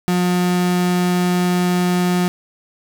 35% pulse tone, 178.9 Hz, F3, 42 cents sharp, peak -13 dBFS, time 0.08-2.28 s, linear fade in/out 0 ms, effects none

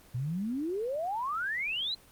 sine exponential sweep, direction up, 116.54 to 4152 Hz, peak -30 dBFS, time 0.14-1.95 s, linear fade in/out 10 ms, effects pink hiss -57 dBFS RMS until 2.11 s + Opus 24 kbps

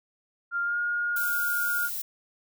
sine tone with pitch glide, 1396.9 to 1427.1 Hz, F6 to F6, 0 to +37 cents, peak -25 dBFS, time 0.51-1.9 s, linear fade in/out 50 ms, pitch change +37 cents, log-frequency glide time 0.63-0.78 s
violet noise, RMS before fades -33 dBFS, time 1.16-2.02 s, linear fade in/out 5 ms
effects none

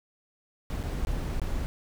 brown noise with dropouts, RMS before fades -30 dBFS, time 0.7-1.66 s, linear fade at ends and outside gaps 0 ms, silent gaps 0.831-0.837 / 1.049-1.071 / 1.398-1.417 s, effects none

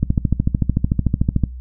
click train, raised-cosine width 5 ms, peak -3 dBFS, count 20, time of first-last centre 0.03-1.437 s, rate 13.5 Hz, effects noise-tail reverb RT60 0.2 s tail -21 dB re dry + added 62 Hz sine -29 dBFS peak until 1.6 s

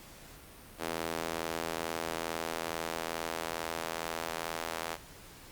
sawtooth tone with high-pass filter sweep, 82.3 Hz, E2, 2 cents flat, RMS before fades -37 dBFS, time 0.78-4.98 s, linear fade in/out 50 ms, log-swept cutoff 400 to 640 Hz, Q 0.87, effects pink hiss -52 dBFS RMS until 5.51 s + Opus 48 kbps

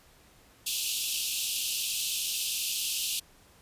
pink high-pass noise, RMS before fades -31 dBFS, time 0.66-3.2 s, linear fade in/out 10 ms, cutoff 2600 Hz, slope 96 dB/octave, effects pink hiss -59 dBFS RMS until 3.61 s + resampled to 32000 Hz

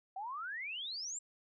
sine exponential sweep, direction up, 740 to 7650 Hz, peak -39 dBFS, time 0.16-1.19 s, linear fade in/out 5 ms, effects none

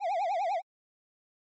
triangle tone with vibrato, 739 Hz, F#5, 2 cents flat, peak -25 dBFS, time 0-0.62 s, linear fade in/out 50 ms, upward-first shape triangle, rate 10 Hz, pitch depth 250 cents each way, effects MP3 32 kbps

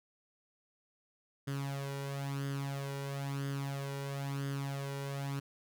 sawtooth tone with flanger, 138.9 Hz, C#3, 4 cents sharp, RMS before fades -38 dBFS, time 1.47-5.4 s, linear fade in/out 10 ms, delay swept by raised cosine 0.61 to 2.11 ms, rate 1 Hz, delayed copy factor +0.65, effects none

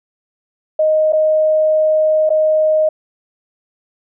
sine tone with dropouts, 622.3 Hz, D#5, in tune, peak -10 dBFS, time 0.79-2.89 s, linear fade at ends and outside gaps 5 ms, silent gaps 1.124-1.131 / 2.293-2.302 s, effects none

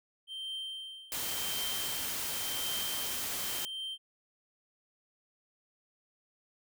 triangle tone with tremolo, 3136 Hz, G7, in tune, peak -34 dBFS, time 0.27-3.98 s, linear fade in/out 50 ms, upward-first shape triangle, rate 0.91 Hz, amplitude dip 85%
white noise, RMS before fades -36 dBFS, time 1.12-3.65 s, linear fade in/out 0 ms
effects none

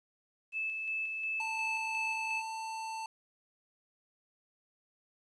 sine tone with tremolo, 2620 Hz, E7, 11 cents flat, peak -32 dBFS, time 0.52-2.43 s, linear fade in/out 50 ms, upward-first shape square, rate 2.8 Hz, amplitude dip 30%
square tone, 890 Hz, A5, 20 cents sharp, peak -38 dBFS, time 1.4-3.06 s, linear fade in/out 2 ms
effects resampled to 22050 Hz + 11-bit

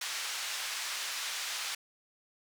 white band-pass noise, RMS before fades -37 dBFS, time 0.01-1.75 s, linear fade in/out 5 ms, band 1100 to 5800 Hz, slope 12 dB/octave, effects none

